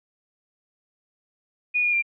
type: tone with pitch steps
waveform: sine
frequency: 2458 / 2433 / 2380 Hz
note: D#7 / D#7 / D7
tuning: -22 / -39 / +22 cents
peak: -19 dBFS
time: 1.74-2.025 s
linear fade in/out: 20 ms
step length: 95 ms
effects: none